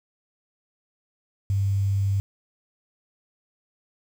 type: tone with quantisation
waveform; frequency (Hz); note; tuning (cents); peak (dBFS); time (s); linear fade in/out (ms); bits
sine; 98.7; G2; +12; -20; 1.5-2.2; 0; 8
effects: none